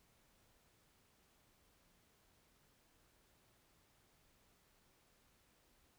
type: silence
effects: pink hiss -73 dBFS RMS until 5.98 s